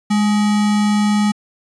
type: tone with sample-and-hold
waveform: sine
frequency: 207.7 Hz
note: G#3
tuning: in tune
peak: -12 dBFS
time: 0.1-1.32 s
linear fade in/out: 10 ms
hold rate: 1050 Hz
effects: resampled to 22050 Hz